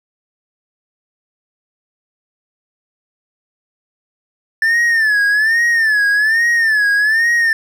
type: tone with vibrato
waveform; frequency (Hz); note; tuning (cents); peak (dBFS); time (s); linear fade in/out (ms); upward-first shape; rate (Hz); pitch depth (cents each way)
triangle; 1760; A6; 0; -9; 4.62-7.53; 2; sine; 1.2; 120
effects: none